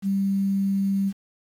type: tone with quantisation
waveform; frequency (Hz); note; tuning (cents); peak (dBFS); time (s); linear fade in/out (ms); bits
sine; 196; G3; 0; -20; 0.02-1.13; 50; 8
effects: AAC 48 kbps